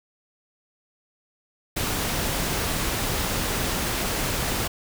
pink noise, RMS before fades -26 dBFS, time 1.76-4.68 s, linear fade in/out 10 ms, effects none

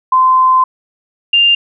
sine tone pair in turn, 1033 / 2797 Hz, C6 / F7, -22 / +2 cents, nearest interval octave + perfect fourth, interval 1724 cents, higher second, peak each -6 dBFS, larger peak neither, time 0.12-0.64 / 1.33-1.55 s, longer first, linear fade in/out 5 ms, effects none

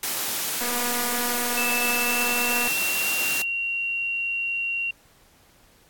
white high-pass noise, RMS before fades -27 dBFS, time 0.03-3.42 s, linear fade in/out 2 ms, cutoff 170 Hz, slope 12 dB/octave
click train, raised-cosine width 0.5 ms, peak -17 dBFS, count 501, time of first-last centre 0.61-2.676 s, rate 242 Hz
sine tone with pitch glide, 2637 to 2752 Hz, E7 to F7, 0 to -26 cents, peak -24 dBFS, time 1.57-4.91 s, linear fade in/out 5 ms, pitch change +74 cents, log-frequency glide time 1.89-3.09 s
effects pink hiss -57 dBFS RMS until 5.89 s + AAC 64 kbps

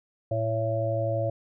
harmonic tone, 111.7 Hz, A2, 27 cents sharp, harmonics 1 / 3 / 5 / 6, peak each -28 / -37 / -28 / -31 dBFS, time 0.31-1.3 s, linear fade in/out 5 ms, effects none

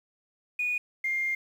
sine tone pair in turn, 2462 / 2113 Hz, D#7 / C7, -19 / +16 cents, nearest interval minor third, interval 265 cents, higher first, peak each -25 dBFS, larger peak neither, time 0.59-0.78 / 1.04-1.35 s, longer second, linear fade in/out 5 ms, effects tanh soft clip ceiling -21 dBFS + 9-bit

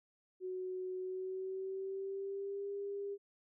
sine tone with pitch glide, 370 to 401.2 Hz, F#4 to G4, 0 to +40 cents, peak -38 dBFS, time 0.4-3.18 s, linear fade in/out 50 ms, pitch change +140 cents, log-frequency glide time 0.98-2.7 s, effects none

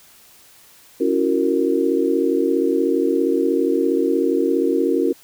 sine chord, F# dominant seventh, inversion second, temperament just, 277.5 / 333 / 370 / 462.5 Hz, C#4 / E4 / F#4 / A#4, +2 / +18 / 0 / -14 cents, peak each -21 dBFS, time 1-5.13 s, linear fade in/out 10 ms, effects white hiss -49 dBFS RMS until 5.23 s

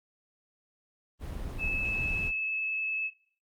brown noise, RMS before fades -36 dBFS, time 1.19-2.32 s, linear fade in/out 50 ms
sine tone with vibrato, 2602 Hz, E7, 23 cents flat, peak -29 dBFS, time 1.58-3.11 s, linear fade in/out 50 ms, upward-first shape triangle, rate 10 Hz, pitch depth 13 cents each way
effects noise-tail reverb RT60 0.5 s tail -20 dB re dry + Opus 24 kbps

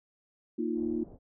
sine chord, Bb suspended fourth, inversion none, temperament equal, 233.1 / 311.1 / 349.2 Hz, Bb3 / Eb4 / F4, 0 / 0 / 0 cents, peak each -33 dBFS, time 0.58-1.04 s, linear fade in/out 10 ms
pink low-pass noise, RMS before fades -50 dBFS, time 0.74-1.19 s, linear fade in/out 50 ms, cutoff 660 Hz, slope 24 dB/octave
effects none

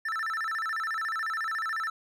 triangle tone with vibrato, 1534 Hz, G6, 38 cents flat, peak -27 dBFS, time 0.05-1.9 s, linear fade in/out 5 ms, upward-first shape square, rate 14 Hz, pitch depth 260 cents each way, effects none

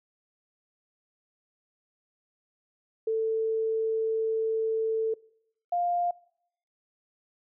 sine tone pair in turn, 444.3 / 701.6 Hz, A4 / F5, +17 / +8 cents, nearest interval minor sixth, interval 791 cents, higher second, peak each -24 dBFS, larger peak neither, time 3.07-5.14 / 5.72-6.11 s, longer first, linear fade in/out 5 ms, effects noise-tail reverb RT60 0.7 s tail -23 dB re dry

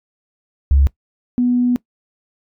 sine tone pair in turn, 69.3 / 245.7 Hz, C#2 / B3, 0 / -9 cents, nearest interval octave + minor seventh, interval 2191 cents, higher second, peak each -8 / -12 dBFS, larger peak first, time 0.71-0.87 / 1.38-1.76 s, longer second, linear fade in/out 0 ms, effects noise-tail reverb RT60 0.1 s tail -21 dB re dry + tanh soft clip ceiling -4 dBFS

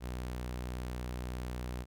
sawtooth tone, 61.74 Hz, B1, in tune, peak -33 dBFS, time 0-1.86 s, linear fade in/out 50 ms, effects none

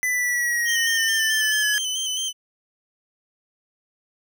square exponential sweep, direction down, 2008 to 1682 Hz, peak -21 dBFS, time 0.03-1.78 s, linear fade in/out 0 ms
25% pulse tone with vibrato, 3077 Hz, G7, 33 cents flat, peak -20 dBFS, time 0.65-2.33 s, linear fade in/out 50 ms, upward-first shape square, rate 4.6 Hz, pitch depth 35 cents each way
effects none

